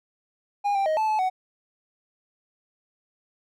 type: tone with pitch steps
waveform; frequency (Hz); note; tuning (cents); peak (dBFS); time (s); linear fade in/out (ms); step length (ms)
triangle; 814 / 787 / 626 / 872 / 862 / 747; G#5 / G5 / D#5 / A5 / A5 / F#5; -35 / +7 / +10 / -16 / -36 / +16; -19; 0.64-1.3; 20; 110
effects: none